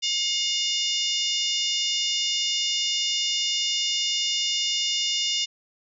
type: harmonic tone with a mistuned harmonic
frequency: 715 Hz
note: F5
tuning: 41 cents sharp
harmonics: 3 / 4 / 5 / 6 / 7 / 8 / 9 / 10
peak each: -37 / -27 / -28 / -38 / -30 / -32 / -37 / -37 dBFS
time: 0.02-5.46 s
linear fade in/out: 20 ms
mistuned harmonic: 8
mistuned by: -30 cents
effects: none

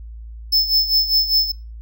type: tone with tremolo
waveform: square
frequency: 5250 Hz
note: E8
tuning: 8 cents flat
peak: -12 dBFS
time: 0.52-1.52 s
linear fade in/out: 10 ms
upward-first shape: sine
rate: 5 Hz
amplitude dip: 75%
effects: noise-tail reverb RT60 0.3 s tail -25 dB re dry + added 56 Hz sine -32 dBFS peak until 1.81 s

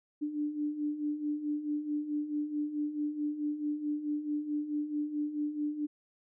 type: beating tone pair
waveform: sine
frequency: 293.7 / 298.3 Hz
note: D4 / D4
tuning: 0 / +27 cents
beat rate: 4.6 Hz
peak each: -38 / -32 dBFS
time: 0.21-5.87 s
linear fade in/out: 20 ms
effects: none

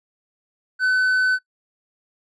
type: tone with hard clipping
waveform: sine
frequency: 1511 Hz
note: F#6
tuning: 36 cents sharp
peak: -17 dBFS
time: 0.79-1.39 s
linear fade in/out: 50 ms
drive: 3 dB
effects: noise-tail reverb RT60 0.1 s tail -20 dB re dry + resampled to 24000 Hz

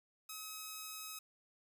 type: tone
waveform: 5% pulse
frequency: 1276 Hz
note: D#6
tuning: 43 cents sharp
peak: -33 dBFS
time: 0.29-1.19 s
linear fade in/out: 5 ms
effects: none

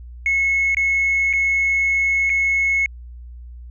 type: tone with dropouts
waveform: sine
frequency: 2186 Hz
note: C#7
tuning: 25 cents flat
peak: -14 dBFS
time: 0.26-2.86 s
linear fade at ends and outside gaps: 1 ms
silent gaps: 0.747-0.769 / 1.329-1.335 / 2.296-2.3 s
effects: tanh soft clip ceiling -12 dBFS + added 60 Hz sine -34 dBFS peak until 3.7 s

